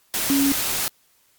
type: tone in noise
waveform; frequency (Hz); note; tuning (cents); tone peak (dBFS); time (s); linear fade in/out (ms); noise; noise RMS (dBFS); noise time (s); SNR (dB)
sine; 277.2; C#4; 0; -17; 0.3-0.52; 0; white; -24; 0.14-0.88; +4
effects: white hiss -61 dBFS RMS until 1.38 s + Opus 48 kbps